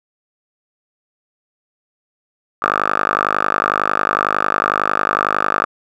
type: tone with band-pass filter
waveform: 5% pulse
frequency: 51 Hz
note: G#1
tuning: 31 cents flat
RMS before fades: -18 dBFS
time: 2.62-5.65 s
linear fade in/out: 5 ms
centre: 1200 Hz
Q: 7.1
effects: none